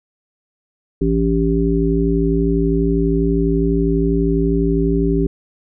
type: harmonic tone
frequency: 56.1 Hz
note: A1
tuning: 34 cents sharp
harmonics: 1 / 3 / 5 / 7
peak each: -19 / -19 / -19 / -19 dBFS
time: 1.01-5.27 s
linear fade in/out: 5 ms
effects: none